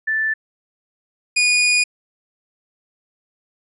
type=tone pair in turn; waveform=sine / sawtooth; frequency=1760 / 2456 Hz; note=A6 / D#7; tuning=0 / -23 cents; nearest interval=tritone; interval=577 cents; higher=second; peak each=-17 / -10 dBFS; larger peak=second; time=0.07-0.34 / 1.36-1.84 s; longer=second; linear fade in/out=10 ms; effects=resampled to 24000 Hz